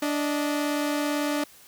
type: tone pair together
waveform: sawtooth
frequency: 292.2 / 622.3 Hz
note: D4 / D#5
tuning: -9 / 0 cents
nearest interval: octave + minor second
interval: 1309 cents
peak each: -21 / -29 dBFS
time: 0.02-1.44 s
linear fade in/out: 5 ms
effects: white hiss -52 dBFS RMS until 1.67 s